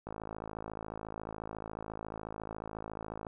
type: click train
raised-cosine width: 1 ms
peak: -26 dBFS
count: 174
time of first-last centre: 0.07-3.268 s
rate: 54.1 Hz
effects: none